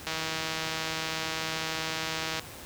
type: click train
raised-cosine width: 0.2 ms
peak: -14 dBFS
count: 373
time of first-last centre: 0.07-2.395 s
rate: 160 Hz
effects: pink hiss -44 dBFS RMS until 2.65 s + high-pass 60 Hz 12 dB/octave